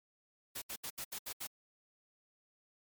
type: noise bursts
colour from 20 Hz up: white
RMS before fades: -42 dBFS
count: 7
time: 0.55-1.472 s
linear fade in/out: 10 ms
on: 70 ms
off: 72 ms
effects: MP3 96 kbps